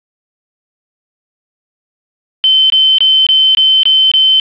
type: tone bursts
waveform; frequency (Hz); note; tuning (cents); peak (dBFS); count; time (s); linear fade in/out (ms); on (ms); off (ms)
sine; 3076; G7; -33; -5; 7; 2.44-4.398; 0; 260; 23
effects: resampled to 8000 Hz + 7-bit